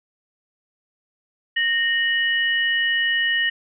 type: tone pair together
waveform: sine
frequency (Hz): 1852.1 / 2940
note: A#6 / F#7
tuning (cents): -12 / -12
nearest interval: minor sixth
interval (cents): 800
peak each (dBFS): -19 / -23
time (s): 1.56-3.5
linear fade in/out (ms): 10
effects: none